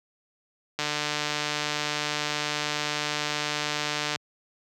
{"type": "click train", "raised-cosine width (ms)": 0.2, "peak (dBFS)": -10, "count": 503, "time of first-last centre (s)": [0.79, 4.159], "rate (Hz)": 149, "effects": ["high-pass 100 Hz 12 dB/octave"]}